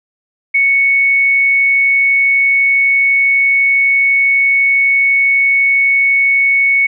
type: tone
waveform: sine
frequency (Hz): 2217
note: C#7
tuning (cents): 0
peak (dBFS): -8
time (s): 0.54-6.87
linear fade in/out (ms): 10
effects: none